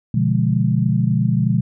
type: chord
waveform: sine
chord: B diminished seventh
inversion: none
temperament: equal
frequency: 123.47 / 146.83 / 174.61 / 207.7 Hz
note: B2 / D3 / F3 / Ab3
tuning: 0 / 0 / 0 / 0 cents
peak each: -18 / -21 / -20 / -21 dBFS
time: 0.14-1.61 s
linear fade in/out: 5 ms
effects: none